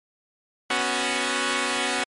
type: chord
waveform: 5% pulse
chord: B suspended second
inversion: none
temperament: equal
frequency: 246.9 / 277.2 / 370 Hz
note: B3 / C#4 / F#4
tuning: 0 / 0 / 0 cents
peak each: -16 dBFS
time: 0.7-2.04 s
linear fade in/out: 5 ms
effects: MP3 48 kbps